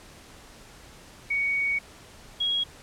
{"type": "tone pair in turn", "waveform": "sine", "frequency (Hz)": [2238, 3304], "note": ["C#7", "G#7"], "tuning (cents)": [16, -10], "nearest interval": "perfect fifth", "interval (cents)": 674, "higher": "second", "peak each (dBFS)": -23, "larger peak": "neither", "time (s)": [[1.3, 1.79], [2.4, 2.64]], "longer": "first", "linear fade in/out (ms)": 10, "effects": ["pink hiss -49 dBFS RMS until 2.82 s", "low-pass 10000 Hz 12 dB/octave"]}